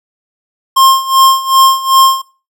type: tone with tremolo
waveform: square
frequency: 1064 Hz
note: C6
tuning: 29 cents sharp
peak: -3 dBFS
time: 0.76-2.22 s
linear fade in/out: 10 ms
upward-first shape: sine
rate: 2.6 Hz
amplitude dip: 85%
effects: noise-tail reverb RT60 0.3 s tail -17 dB re dry